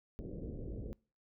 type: low-pass noise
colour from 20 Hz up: pink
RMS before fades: -43 dBFS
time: 0.19-0.93 s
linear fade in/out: 0 ms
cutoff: 530 Hz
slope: 48 dB/octave
effects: noise-tail reverb RT60 0.4 s tail -25 dB re dry